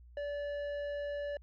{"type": "tone with tanh clipping", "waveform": "sine", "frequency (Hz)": 578, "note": "D5", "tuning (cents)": -28, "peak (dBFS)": -37, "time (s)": [0.17, 1.37], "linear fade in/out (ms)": 2, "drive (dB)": 10, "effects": ["added 60 Hz sine -53 dBFS peak until 1.42 s"]}